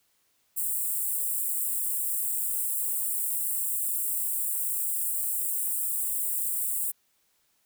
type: high-pass noise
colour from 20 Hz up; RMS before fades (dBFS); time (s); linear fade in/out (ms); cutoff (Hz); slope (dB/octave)
white; -29; 0.56-6.92; 20; 7700; 96
effects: white hiss -70 dBFS RMS until 7.65 s